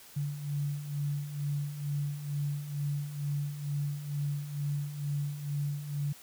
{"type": "beating tone pair", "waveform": "sine", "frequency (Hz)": [142.8, 145], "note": ["D3", "D3"], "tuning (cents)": [-48, -22], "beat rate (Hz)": 2.2, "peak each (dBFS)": [-38, -32], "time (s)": [0.16, 6.13], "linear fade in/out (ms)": 10, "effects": ["white hiss -53 dBFS RMS until 6.22 s"]}